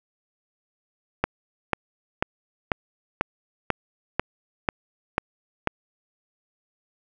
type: click train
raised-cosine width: 0.5 ms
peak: -5 dBFS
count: 10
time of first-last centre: 1.24-5.673 s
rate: 2.03 Hz
effects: none